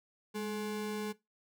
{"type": "ring-modulated tone", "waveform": "square", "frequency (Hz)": 317.4, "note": "D#4", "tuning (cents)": 35, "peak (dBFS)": -33, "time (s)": [0.34, 1.13], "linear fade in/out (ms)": 20, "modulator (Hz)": 111, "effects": ["noise-tail reverb RT60 0.2 s tail -19 dB re dry"]}